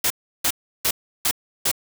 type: noise bursts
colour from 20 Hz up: white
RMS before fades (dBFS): -20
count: 5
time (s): 0.04-1.715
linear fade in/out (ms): 5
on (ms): 63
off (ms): 340
effects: none